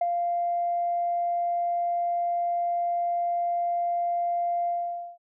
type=tone with ADSR envelope; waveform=sine; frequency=695 Hz; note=F5; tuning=9 cents flat; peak=-19 dBFS; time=0.01-5.18 s; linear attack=5 ms; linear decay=34 ms; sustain=-4 dB; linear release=510 ms; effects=tanh soft clip ceiling -17 dBFS